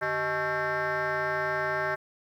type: tone with frequency modulation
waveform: sine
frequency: 1100 Hz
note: C#6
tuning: 14 cents flat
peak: -24 dBFS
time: 0.01-1.96 s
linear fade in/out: 20 ms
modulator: 238 Hz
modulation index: 3.1
effects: tanh soft clip ceiling -24 dBFS + 10-bit